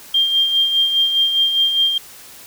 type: tone with tremolo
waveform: sine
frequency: 3192 Hz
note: G7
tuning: 31 cents sharp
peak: -11 dBFS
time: 0.14-1.98 s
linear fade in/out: 5 ms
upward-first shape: sine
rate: 4.9 Hz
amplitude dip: 50%
effects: white hiss -40 dBFS RMS until 2.46 s